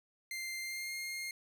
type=tone with pitch glide; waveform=sawtooth; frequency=2093 to 2127 Hz; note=C7 to C7; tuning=0 to +28 cents; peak=-35 dBFS; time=0.31-1.31 s; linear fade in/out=2 ms; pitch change=+28 cents; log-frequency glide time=0.62-0.94 s; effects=none